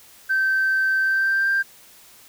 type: tone with pitch glide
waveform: sine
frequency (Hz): 1551 to 1583.6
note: G6 to G6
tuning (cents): -19 to +17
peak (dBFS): -16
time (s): 0.29-1.63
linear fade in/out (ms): 20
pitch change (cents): +36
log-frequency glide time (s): 1-1.51
effects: tanh soft clip ceiling -14 dBFS + white hiss -49 dBFS RMS until 2.28 s